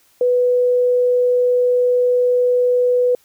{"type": "tone", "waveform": "sine", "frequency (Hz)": 494.4, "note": "B4", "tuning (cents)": 2, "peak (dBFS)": -12, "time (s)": [0.21, 3.15], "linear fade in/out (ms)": 2, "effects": ["white hiss -56 dBFS RMS until 3.24 s"]}